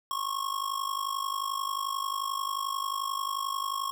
square tone with amplitude modulation, 1090 Hz, C#6, 29 cents flat, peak -27 dBFS, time 0.11-3.91 s, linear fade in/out 0 ms, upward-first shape sine, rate 51.3 Hz, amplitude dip 80%, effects none

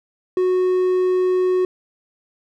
triangle tone, 367.5 Hz, F#4, 12 cents flat, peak -13 dBFS, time 0.37-1.65 s, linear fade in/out 2 ms, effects none

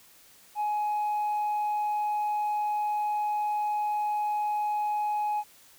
triangle tone with tanh clipping, 839 Hz, G#5, 17 cents sharp, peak -26 dBFS, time 0.55-5.44 s, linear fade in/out 50 ms, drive 6 dB, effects white hiss -56 dBFS RMS until 5.78 s

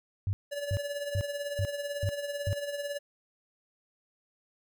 sine tone bursts, 98 Hz, G2, in tune, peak -26 dBFS, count 6, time 0.27-2.53 s, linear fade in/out 0 ms, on 60 ms, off 380 ms
square tone with tremolo, 574 Hz, D5, 40 cents flat, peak -31 dBFS, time 0.51-2.99 s, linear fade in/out 20 ms, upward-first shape triangle, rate 18 Hz, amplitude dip 65%
effects none

